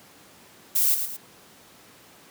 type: noise with echo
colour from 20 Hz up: violet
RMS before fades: -21 dBFS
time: 0.75-0.95 s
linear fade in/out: 10 ms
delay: 110 ms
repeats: 2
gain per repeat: -7 dB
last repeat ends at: 1.17 s
effects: pink hiss -51 dBFS RMS until 2.3 s + high-pass 150 Hz 12 dB/octave